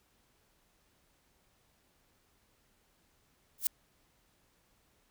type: noise with exponential growth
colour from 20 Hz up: violet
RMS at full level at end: -24 dBFS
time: 3.58-3.67 s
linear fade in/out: 2 ms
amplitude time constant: 19 ms
effects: pink hiss -71 dBFS RMS until 5.1 s